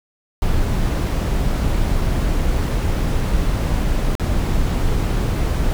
brown noise with dropouts, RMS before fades -18 dBFS, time 0.42-5.73 s, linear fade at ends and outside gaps 0 ms, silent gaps 4.152-4.197 s, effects none

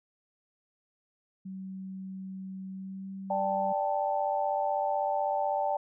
sine tone with pitch glide, 190 to 192.99 Hz, F#3 to G3, +46 to -27 cents, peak -37 dBFS, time 1.45-3.73 s, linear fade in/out 10 ms, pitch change +27 cents, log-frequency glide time 2.7-3.11 s
sine chord, D suspended fourth, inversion none, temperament equal, 587.3 / 784 / 880 Hz, D5 / G5 / A5, 0 / 0 / 0 cents, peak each -31 / -30 / -32 dBFS, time 3.3-5.77 s, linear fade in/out 5 ms
effects none

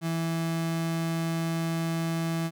35% pulse tone, 164.81 Hz, E3, in tune, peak -25 dBFS, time 0.01-2.51 s, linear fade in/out 50 ms, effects none

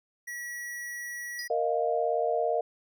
square tone, 1929 Hz, B6, 41 cents flat, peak -36 dBFS, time 0.27-1.48 s, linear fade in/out 10 ms
sine tone with exponential decay, 4978 Hz, D#8, in tune, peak -32 dBFS, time 1.39-1.54 s, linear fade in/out 1 ms, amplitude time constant 32 ms
sine chord, Bb suspended fourth, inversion none, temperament just, 466.2 / 621.6 / 699.2 Hz, Bb4 / Eb5 / F5, 0 / -2 / +2 cents, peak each -29 dBFS, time 1.5-2.61 s, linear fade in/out 5 ms
effects none

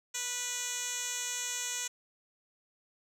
10% pulse tone with band-pass filter, 491.1 Hz, B4, 10 cents flat, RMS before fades -36 dBFS, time 0.14-1.88 s, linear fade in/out 10 ms, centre 6100 Hz, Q 2.4, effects none

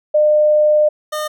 sine / 25% pulse tone pair in turn, 604 / 609.3 Hz, D5 / D#5, +48 / -36 cents, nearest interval unison, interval 16 cents, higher second, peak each -9 / -16 dBFS, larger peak first, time 0.14-0.89 / 1.12-1.28 s, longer first, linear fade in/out 10 ms, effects none

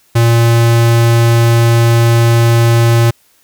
square tone, 116.54 Hz, A#2, in tune, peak -7 dBFS, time 0.15-3.11 s, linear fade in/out 10 ms, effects white hiss -52 dBFS RMS until 3.43 s

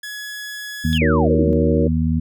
sawtooth tone, 1688 Hz, G#6, 28 cents sharp, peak -25 dBFS, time 0.03-0.98 s, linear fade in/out 5 ms
harmonic tone, 79.7 Hz, D#2, 42 cents sharp, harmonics 1 / 2 / 3, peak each -20 / -20 / -20 dBFS, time 0.84-2.2 s, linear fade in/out 10 ms
sine exponential sweep, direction down, 3520 to 163.9 Hz, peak -21 dBFS, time 0.93-1.53 s, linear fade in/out 0 ms
sine chord, D# minor seventh, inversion none, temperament just, 311.1 / 373.4 / 466.7 / 560 Hz, D#4 / F#4 / A#4 / C#5, 0 / +16 / +2 / +18 cents, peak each -22 / -24 / -20 / -24 dBFS, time 1.01-1.88 s, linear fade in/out 10 ms
effects none

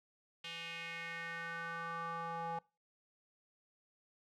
square tone with band-pass filter sweep, 167.1 Hz, E3, 24 cents sharp, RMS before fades -43 dBFS, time 0.44-2.59 s, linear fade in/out 5 ms, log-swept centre 3000 to 850 Hz, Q 3.4, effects noise-tail reverb RT60 0.3 s tail -23 dB re dry

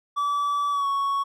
triangle tone with pitch glide, 1152 to 1111.5 Hz, D6 to C#6, -34 to +4 cents, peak -20 dBFS, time 0.16-1.24 s, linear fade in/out 20 ms, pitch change -62 cents, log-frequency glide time 0.71-0.87 s, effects none

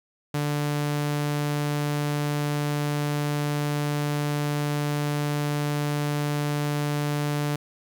sawtooth tone, 146.83 Hz, D3, in tune, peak -20 dBFS, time 0.34-7.56 s, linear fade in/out 5 ms, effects 10-bit

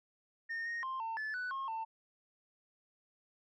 sine tone with pitch steps, 1831 / 1861 / 1050 / 900 / 1736 / 1489 / 1078 / 895 Hz, A#6 / A#6 / C6 / A5 / A6 / F#6 / C#6 / A5, -32 / -3 / +6 / +39 / -24 / +11 / -49 / +29 cents, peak -34 dBFS, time 0.49-1.85 s, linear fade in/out 20 ms, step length 170 ms, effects tanh soft clip ceiling -35 dBFS

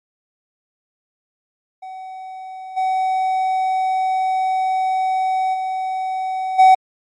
triangle tone with level steps, 754 Hz, F#5, 32 cents sharp, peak -28 / -14 / -18 / -4 dBFS, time 1.82-6.75 s, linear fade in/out 10 ms, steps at 2.76 / 5.53 / 6.58 s, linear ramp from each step 20 ms, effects MP3 48 kbps

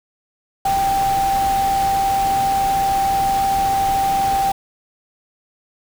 sine tone in noise, 784 Hz, G5, in tune, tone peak -15 dBFS, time 0.65-4.52 s, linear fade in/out 5 ms, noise pink, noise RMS -28 dBFS, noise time 0.65-4.52 s, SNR +10 dB, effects none

